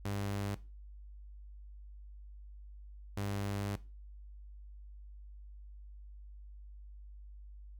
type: tone bursts at uneven times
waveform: sawtooth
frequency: 100.6 Hz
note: G2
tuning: 45 cents sharp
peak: -31 dBFS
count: 2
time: 0.05-0.55 / 3.17-3.76 s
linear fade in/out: 5 ms
effects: noise-tail reverb RT60 0.3 s tail -18 dB re dry + added 50 Hz sine -48 dBFS peak until 7.79 s